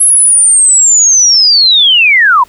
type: linear sweep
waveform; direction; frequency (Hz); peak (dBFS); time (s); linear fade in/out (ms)
sine; down; 10930 to 932.3; -3; 0-2.44; 10
effects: pink hiss -43 dBFS RMS until 2.48 s